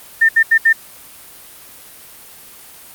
sine tone bursts at uneven times, 1805 Hz, A6, 44 cents sharp, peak -7 dBFS, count 4, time 0.21-0.29 / 0.36-0.43 / 0.51-0.58 / 0.65-0.73 s, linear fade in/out 10 ms, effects white hiss -39 dBFS RMS until 2.94 s + Opus 32 kbps

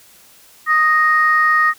sine tone pair together, 1244.5 / 1864.6 Hz, D#6 / A#6, 0 / 0 cents, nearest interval perfect fifth, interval 700 cents, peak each -13 dBFS, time 0.66-1.74 s, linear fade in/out 50 ms, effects tanh soft clip ceiling -3 dBFS + white hiss -47 dBFS RMS until 1.78 s

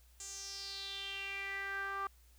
sawtooth tone with band-pass filter sweep, 393.6 Hz, G4, 7 cents sharp, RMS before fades -42 dBFS, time 0.2-2.07 s, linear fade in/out 2 ms, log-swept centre 7300 to 1200 Hz, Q 5.3, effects added 60 Hz sine -61 dBFS peak until 2.38 s + white hiss -69 dBFS RMS until 2.38 s

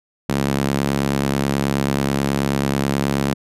sawtooth tone with high-pass filter, 69.3 Hz, C#2, in tune, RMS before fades -20 dBFS, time 0.29-3.34 s, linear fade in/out 5 ms, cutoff 180 Hz, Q 1.4, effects resampled to 32000 Hz

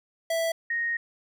square / sine tone pair in turn, 659.3 / 1864.8 Hz, E5 / A#6, 0 / 0 cents, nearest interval octave + tritone, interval 1800 cents, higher second, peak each -25 dBFS, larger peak neither, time 0.3-0.52 / 0.7-0.97 s, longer second, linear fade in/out 5 ms, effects none

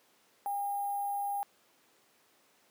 sine tone with sample-and-hold, 808 Hz, G#5, 48 cents flat, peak -31 dBFS, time 0.46-1.43 s, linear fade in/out 0 ms, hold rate 11025 Hz, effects pink hiss -66 dBFS RMS until 2.7 s + high-pass 300 Hz 12 dB/octave

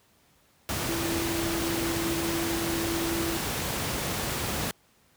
sine tone in noise, 333.9 Hz, E4, 22 cents sharp, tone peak -29 dBFS, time 0.89-3.37 s, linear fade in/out 0 ms, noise pink, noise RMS -30 dBFS, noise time 0.69-4.71 s, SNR -2 dB, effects pink hiss -63 dBFS RMS until 5.16 s + high-pass 60 Hz 12 dB/octave

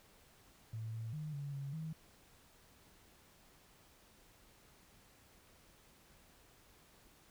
sine tone with pitch steps, 111.3 / 112.8 / 152.8 / 142 / 138.7 / 158.8 Hz, A2 / A2 / D#3 / C#3 / C#3 / D#3, +20 / +44 / -31 / +42 / +1 / +36 cents, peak -40 dBFS, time 0.73-1.93 s, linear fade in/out 5 ms, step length 200 ms, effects pink hiss -65 dBFS RMS until 7.3 s

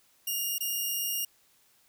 5% pulse tone with dropouts, 2834 Hz, F7, 25 cents sharp, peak -20 dBFS, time 0.27-1.25 s, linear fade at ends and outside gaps 5 ms, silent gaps 0.583-0.605 s, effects white hiss -65 dBFS RMS until 1.88 s

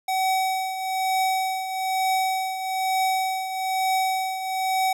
square tone with tremolo, 757 Hz, F#5, 39 cents sharp, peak -20 dBFS, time 0.08-4.93 s, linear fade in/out 5 ms, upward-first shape triangle, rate 1.1 Hz, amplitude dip 65%, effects none

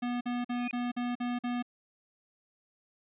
square tone bursts, 243.6 Hz, B3, 24 cents flat, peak -31 dBFS, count 7, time 0.02-1.626 s, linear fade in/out 10 ms, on 190 ms, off 46 ms
sine tone with exponential growth, 2468 Hz, D#7, 15 cents flat, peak -32 dBFS, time 0.49-0.71 s, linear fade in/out 0 ms, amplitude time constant 46 ms
effects resampled to 8000 Hz

